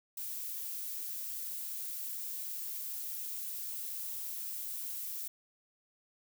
violet noise, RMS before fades -40 dBFS, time 0.17-5.28 s, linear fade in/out 5 ms, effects none

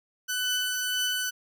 sawtooth tone pair together, 1497.5 / 2997 Hz, F#6 / F#7, +20 / +22 cents, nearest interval octave, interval 1202 cents, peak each -26 dBFS, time 0.28-1.31 s, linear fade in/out 20 ms, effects none

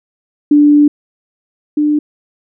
sine tone pair in turn, 293.7 / 298.3 Hz, D4 / D4, 0 / +27 cents, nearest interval unison, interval 27 cents, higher second, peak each -4 / -9 dBFS, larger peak first, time 0.51-0.88 / 1.77-1.99 s, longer first, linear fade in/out 5 ms, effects none

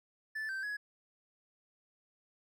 triangle tone with pitch steps, 1751 / 1557 / 1678 Hz, A6 / G6 / G#6, -9 / -12 / +17 cents, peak -34 dBFS, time 0.35-0.77 s, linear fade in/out 10 ms, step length 140 ms, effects none

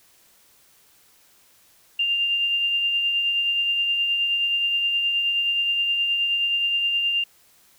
sine tone with tremolo, 2794 Hz, F7, in tune, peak -18 dBFS, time 1.99-7.24 s, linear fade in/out 5 ms, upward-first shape triangle, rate 9.5 Hz, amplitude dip 35%, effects white hiss -57 dBFS RMS until 7.78 s

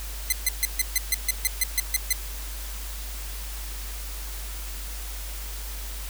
5% pulse tone bursts, 2045 Hz, C7, 40 cents flat, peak -9 dBFS, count 12, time 0.3-2.128 s, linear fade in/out 2 ms, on 24 ms, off 140 ms, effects added 50 Hz sine -33 dBFS peak until 6.09 s + white hiss -39 dBFS RMS until 6.09 s

